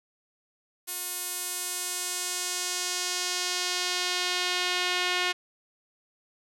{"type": "tone with band-pass filter sweep", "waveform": "sawtooth", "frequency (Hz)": 360, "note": "F#4", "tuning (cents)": -47, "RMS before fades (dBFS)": -30, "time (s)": [0.87, 5.33], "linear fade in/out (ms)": 20, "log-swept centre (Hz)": [12000, 2900], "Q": 1.2, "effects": []}